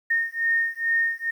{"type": "beating tone pair", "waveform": "sine", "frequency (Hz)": [1836, 1838.3], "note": ["A#6", "A#6"], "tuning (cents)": [-27, -25], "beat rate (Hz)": 2.3, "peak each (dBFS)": -24, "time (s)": [0.1, 1.31], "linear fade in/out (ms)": 10, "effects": ["9-bit"]}